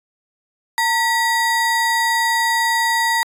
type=ring-modulated tone; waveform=square; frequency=1425 Hz; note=F6; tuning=34 cents sharp; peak=-13 dBFS; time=0.78-3.23 s; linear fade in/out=0 ms; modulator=511 Hz; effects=resampled to 32000 Hz